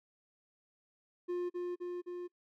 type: tone with echo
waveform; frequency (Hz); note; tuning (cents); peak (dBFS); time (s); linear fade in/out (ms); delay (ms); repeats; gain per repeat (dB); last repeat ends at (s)
triangle; 354.4; F4; +25; -31; 1.28-1.5; 20; 260; 3; -2; 2.28
effects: noise-tail reverb RT60 0.1 s tail -25 dB re dry